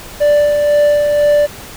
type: tone with tremolo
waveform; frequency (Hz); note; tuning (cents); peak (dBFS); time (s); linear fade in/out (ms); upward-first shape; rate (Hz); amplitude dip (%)
triangle; 587.3; D5; 0; -5; 0.2-1.47; 20; sine; 2; 35
effects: pink hiss -32 dBFS RMS until 1.76 s